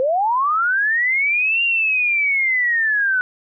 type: linear two-way sweep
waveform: sine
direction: up then down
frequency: 500 to 2795 to 1476 Hz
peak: -15 dBFS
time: 0-3.21 s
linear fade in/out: 0 ms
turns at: 1.63 s
effects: none